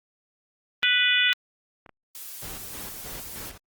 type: harmonic tone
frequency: 493.9 Hz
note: B4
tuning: in tune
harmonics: 3 / 4 / 5 / 6 / 7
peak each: -25 / -25 / -25 / -25 / -25 dBFS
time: 0.83-1.33 s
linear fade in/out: 0 ms
type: clicks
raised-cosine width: 0.5 ms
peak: -31 dBFS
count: 2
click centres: 1.862 / 1.893 s
type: noise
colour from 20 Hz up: blue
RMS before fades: -39 dBFS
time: 2.15-3.49 s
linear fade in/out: 0 ms
type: noise with tremolo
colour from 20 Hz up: pink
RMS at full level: -40 dBFS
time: 2.42-3.58 s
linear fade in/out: 5 ms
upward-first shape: square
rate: 3.2 Hz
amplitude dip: 55%
effects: Opus 24 kbps